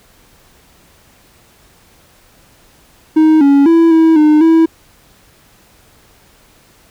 triangle tone with pitch steps, 313.6 / 280.5 / 331.5 / 323.7 / 303.8 / 325.7 Hz, D#4 / C#4 / E4 / E4 / D#4 / E4, +14 / +21 / +10 / -31 / -41 / -21 cents, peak -3 dBFS, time 3.16-4.66 s, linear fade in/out 10 ms, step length 250 ms, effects pink hiss -48 dBFS RMS until 6.9 s

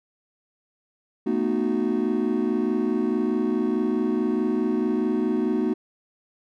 triangle chord, B dominant seventh, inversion third, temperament just, 222.2 / 246.9 / 308.7 / 370.4 Hz, A3 / B3 / D#4 / F#4, +17 / 0 / -14 / +2 cents, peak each -24 dBFS, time 1.26-5.74 s, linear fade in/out 10 ms, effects tanh soft clip ceiling -12 dBFS

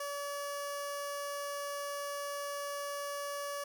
15% pulse tone with notch filter, 571 Hz, D5, 49 cents flat, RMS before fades -39 dBFS, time 0-3.64 s, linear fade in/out 5 ms, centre 2100 Hz, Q 1.5, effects none

